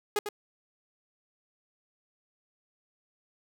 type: tone with echo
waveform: sawtooth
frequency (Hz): 415.3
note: G#4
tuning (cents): 0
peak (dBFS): -21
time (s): 0.16-0.19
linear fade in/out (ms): 2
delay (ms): 99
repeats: 1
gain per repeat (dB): -8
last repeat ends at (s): 0.289
effects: none